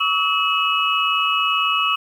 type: tone cluster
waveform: sine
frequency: 1132 / 1290 / 2593 / 2917 Hz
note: C#6 / E6 / E7 / F#7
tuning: +36 / -38 / -29 / -25 cents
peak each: -22 dBFS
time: 0-1.96 s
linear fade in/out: 10 ms
effects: 8-bit